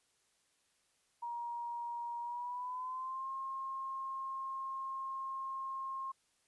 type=tone with pitch glide; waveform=sine; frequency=947 to 1069.1 Hz; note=A#5 to C6; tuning=+27 to +37 cents; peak=-38 dBFS; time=1.22-6.12 s; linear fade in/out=10 ms; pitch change=+210 cents; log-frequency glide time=2.21-3.29 s; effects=white hiss -75 dBFS RMS until 6.47 s + resampled to 24000 Hz